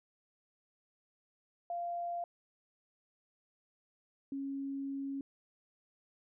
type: tone pair in turn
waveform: sine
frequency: 693 / 275 Hz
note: F5 / C#4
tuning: -14 / -14 cents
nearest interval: octave + major third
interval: 1600 cents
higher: first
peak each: -35 / -36 dBFS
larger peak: first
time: 1.7-2.24 / 4.32-5.21 s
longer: second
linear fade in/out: 2 ms
effects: none